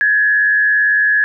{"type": "tone with frequency modulation", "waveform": "sine", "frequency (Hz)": 1691, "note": "G#6", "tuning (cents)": 31, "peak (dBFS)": -10, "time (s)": [0.01, 1.24], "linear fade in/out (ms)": 0, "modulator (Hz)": 97.9, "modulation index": 0.57, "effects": []}